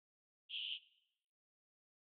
white band-pass noise, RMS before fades -44 dBFS, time 0.49-0.79 s, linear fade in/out 50 ms, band 2800 to 3300 Hz, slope 96 dB/octave, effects noise-tail reverb RT60 0.8 s tail -19 dB re dry

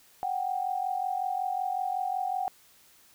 sine tone pair together, 738.6 / 784 Hz, F#5 / G5, -3 / 0 cents, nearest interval minor second, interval 103 cents, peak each -30 / -31 dBFS, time 0.23-2.48 s, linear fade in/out 0 ms, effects white hiss -59 dBFS RMS until 3.14 s

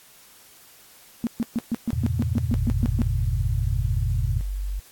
sine tone bursts, 232.4 Hz, A#3, 5 cents flat, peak -20 dBFS, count 12, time 1.24-3.018 s, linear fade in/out 0 ms, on 29 ms, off 130 ms
sine chord, E diminished seventh, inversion none, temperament equal with one note detuned, 82.41 / 98 / 115.67 / 138.59 Hz, E2 / G2 / Bb2 / Db3, 0 / 0 / -13 / 0 cents, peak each -26 / -30 / -26 / -32 dBFS, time 1.93-4.41 s, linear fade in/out 0 ms
sine tone, 47.92 Hz, G1, 39 cents flat, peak -25 dBFS, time 2.51-4.8 s, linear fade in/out 10 ms
effects white hiss -51 dBFS RMS until 4.91 s + AAC 64 kbps

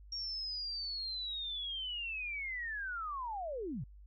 sine linear sweep, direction down, 5590 to 103.1 Hz, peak -37 dBFS, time 0.12-3.84 s, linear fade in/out 5 ms, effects added 50 Hz sine -52 dBFS peak until 4.06 s

